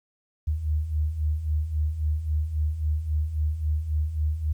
sine beating tone pair, 74 / 77.7 Hz, D2 / D#2, +14 / -2 cents, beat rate 3.7 Hz, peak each -30 / -24 dBFS, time 0.47-4.53 s, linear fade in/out 10 ms, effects 10-bit

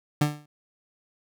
30% pulse tone with exponential decay, 148.5 Hz, D3, 20 cents sharp, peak -14 dBFS, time 0.21-0.46 s, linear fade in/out 5 ms, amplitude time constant 53 ms, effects none

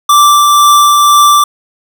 square tone with tremolo, 1172 Hz, D6, 4 cents flat, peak -3 dBFS, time 0.09-1.44 s, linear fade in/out 5 ms, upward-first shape triangle, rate 2 Hz, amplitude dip 25%, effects none

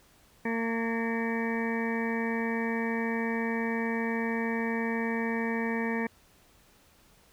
harmonic tone with a mistuned harmonic, 228.4 Hz, A#3, 35 cents flat, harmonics 1 / 2 / 3 / 4 / 5 / 7 / 8 / 9 / 10, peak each -30 / -34 / -43 / -38 / -46 / -45 / -36 / -46 / -40 dBFS, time 0.45-6.07 s, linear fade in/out 5 ms, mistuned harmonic 7, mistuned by +56 cents, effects pink hiss -61 dBFS RMS until 7.32 s

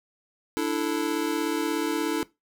square chord, D suspended second, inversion none, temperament just, 293.7 / 330.4 / 440.5 Hz, D4 / E4 / A4, 0 / +4 / +2 cents, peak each -29 / -29 / -31 dBFS, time 0.57-2.23 s, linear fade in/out 0 ms, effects noise-tail reverb RT60 0.2 s tail -19 dB re dry

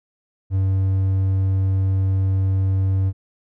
triangle tone, 95.7 Hz, G2, 41 cents flat, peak -14 dBFS, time 0.5-3.13 s, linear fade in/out 50 ms, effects none

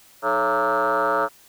sine tone with frequency modulation, 927 Hz, A#5, 10 cents flat, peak -17 dBFS, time 0.22-1.29 s, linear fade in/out 50 ms, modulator 124 Hz, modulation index 4.1, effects tanh soft clip ceiling -13 dBFS + white hiss -52 dBFS RMS until 1.48 s

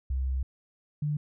sine tone pair in turn, 65.41 / 148.63 Hz, C2 / D3, 0 / +21 cents, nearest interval octave + major second, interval 1421 cents, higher second, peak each -26 dBFS, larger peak neither, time 0.1-0.43 / 1.02-1.17 s, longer first, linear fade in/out 5 ms, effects none

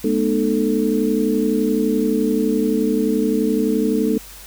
sine tone cluster, 211.5 / 243.2 / 303.5 / 440.3 Hz, G#3 / B3 / D#4 / A4, +32 / -26 / -43 / +1 cents, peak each -21 dBFS, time 0.04-4.18 s, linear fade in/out 5 ms, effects added 50 Hz sine -43 dBFS peak until 4.46 s + white hiss -40 dBFS RMS until 4.46 s

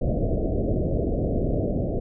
pink low-pass noise, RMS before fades -24 dBFS, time 0.01-2 s, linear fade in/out 10 ms, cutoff 680 Hz, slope 96 dB/octave, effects none

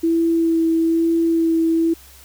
sine tone with vibrato, 329.6 Hz, E4, in tune, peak -14 dBFS, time 0.03-1.94 s, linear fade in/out 10 ms, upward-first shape sine, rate 1.1 Hz, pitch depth 14 cents each way, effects added 67 Hz sine -47 dBFS peak until 2.24 s + white hiss -46 dBFS RMS until 2.24 s

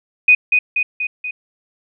sine tone with echo, 2489 Hz, D#7, in tune, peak -6 dBFS, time 0.28-0.35 s, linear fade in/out 5 ms, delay 240 ms, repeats 4, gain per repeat -4 dB, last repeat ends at 1.31 s, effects none

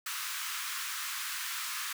pink high-pass noise, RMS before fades -37 dBFS, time 0.06-1.93 s, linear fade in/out 5 ms, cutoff 1100 Hz, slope 48 dB/octave, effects none

